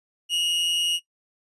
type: tone with amplitude modulation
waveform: 40% pulse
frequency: 2874 Hz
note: F7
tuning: 49 cents sharp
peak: -18 dBFS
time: 0.29-1 s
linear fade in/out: 50 ms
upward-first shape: sine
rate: 171 Hz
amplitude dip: 40%
effects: noise-tail reverb RT60 0.1 s tail -18 dB re dry + resampled to 24000 Hz